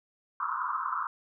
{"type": "band-pass noise", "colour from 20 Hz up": "pink", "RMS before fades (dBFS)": -32, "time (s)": [0.4, 1.07], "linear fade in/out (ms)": 2, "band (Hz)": [990, 1400], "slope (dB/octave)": 96, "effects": []}